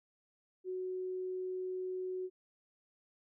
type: tone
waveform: sine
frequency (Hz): 370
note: F#4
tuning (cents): 0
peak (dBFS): -36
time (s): 0.64-2.3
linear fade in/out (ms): 50
effects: none